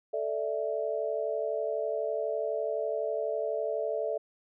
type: chord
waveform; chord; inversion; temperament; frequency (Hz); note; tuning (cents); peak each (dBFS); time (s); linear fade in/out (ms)
sine; A suspended fourth; none; equal; 440 / 587.3 / 659.3; A4 / D5 / E5; 0 / 0 / 0; -33; 0.13-4.18; 10
effects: none